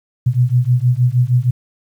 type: beating tone pair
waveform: sine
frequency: 120.9 / 127.3 Hz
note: B2 / C3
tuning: -36 / -47 cents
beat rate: 6.4 Hz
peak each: -14 dBFS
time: 0.26-1.51 s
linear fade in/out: 10 ms
effects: 8-bit